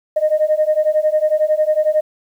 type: beating tone pair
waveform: sine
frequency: 610 / 621 Hz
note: D#5 / D#5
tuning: -34 / -3 cents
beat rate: 11 Hz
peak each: -15 dBFS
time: 0.16-2.01 s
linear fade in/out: 10 ms
effects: tanh soft clip ceiling -6 dBFS + 8-bit